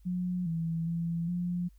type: tone with pitch steps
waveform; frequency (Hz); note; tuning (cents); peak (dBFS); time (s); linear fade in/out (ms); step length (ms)
sine; 180 / 164.6 / 168 / 176.3; F#3 / E3 / E3 / F3; -47 / -2 / +33 / +17; -29; 0.05-1.69; 20; 410
effects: added 50 Hz sine -54 dBFS peak until 1.78 s + white hiss -74 dBFS RMS until 1.78 s